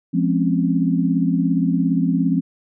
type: chord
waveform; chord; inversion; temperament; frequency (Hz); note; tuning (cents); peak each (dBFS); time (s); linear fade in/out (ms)
sine; Db major seventh; first; just; 173.24 / 207.9 / 259.9 / 277.2; F3 / Ab3 / C4 / Db4; -14 / +2 / -11 / 0; -19 / -24 / -20 / -23; 0.13-2.41; 20
effects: none